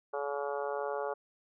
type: harmonic tone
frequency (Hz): 142.2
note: C#3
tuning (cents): +45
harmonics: 3 / 4 / 5 / 6 / 7 / 8 / 9 / 10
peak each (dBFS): -37 / -37 / -42 / -40 / -49 / -43 / -50 / -46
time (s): 0.13-1.14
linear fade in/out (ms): 10
effects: none